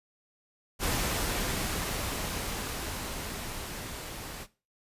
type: noise with level ramp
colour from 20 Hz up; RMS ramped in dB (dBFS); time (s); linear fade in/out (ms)
pink; -29 to -41; 0.79-4.47; 50
effects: noise-tail reverb RT60 0.3 s tail -17 dB re dry + resampled to 32000 Hz